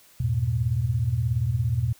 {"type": "chord", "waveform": "sine", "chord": "E major", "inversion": "none", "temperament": "equal with one note detuned", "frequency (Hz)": [82.41, 103.83, 120.86], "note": ["E2", "G#2", "B2"], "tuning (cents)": [0, 0, -37], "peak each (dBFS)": [-29, -28, -23], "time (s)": [0.2, 1.93], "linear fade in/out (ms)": 5, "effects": ["white hiss -55 dBFS RMS until 1.99 s"]}